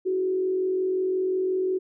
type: tone with frequency modulation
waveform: sine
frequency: 373 Hz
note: F#4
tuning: 14 cents sharp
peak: -22 dBFS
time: 0.05-1.79 s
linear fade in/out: 20 ms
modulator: 45.6 Hz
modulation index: 0.41
effects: none